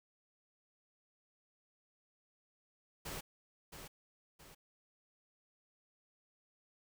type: noise with echo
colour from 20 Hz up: pink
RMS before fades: -44 dBFS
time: 3.05-3.21 s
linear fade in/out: 10 ms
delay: 670 ms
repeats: 2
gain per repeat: -7 dB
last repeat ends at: 4.55 s
effects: none

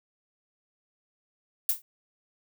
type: noise with exponential decay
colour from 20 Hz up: violet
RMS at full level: -20 dBFS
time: 1.69-1.82 s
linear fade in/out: 2 ms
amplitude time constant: 28 ms
effects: none

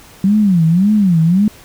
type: tone with vibrato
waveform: sine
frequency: 185.5 Hz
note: F#3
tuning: 5 cents sharp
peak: -8 dBFS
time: 0.24-1.48 s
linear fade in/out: 2 ms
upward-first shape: sine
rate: 1.8 Hz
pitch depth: 250 cents each way
effects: pink hiss -41 dBFS RMS until 1.64 s

